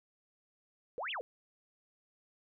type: exponential two-way sweep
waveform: sine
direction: up then down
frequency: 434.5 to 3500 to 434.5 Hz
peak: -36 dBFS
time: 0.98-1.21 s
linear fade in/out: 0 ms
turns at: 1.11 s
effects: none